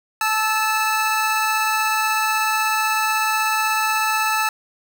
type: tone pair together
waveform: 25% pulse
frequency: 870 / 1313.1 Hz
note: A5 / E6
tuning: -20 / -7 cents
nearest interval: perfect fifth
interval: 713 cents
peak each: -17 dBFS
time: 0.21-4.49 s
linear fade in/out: 2 ms
effects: none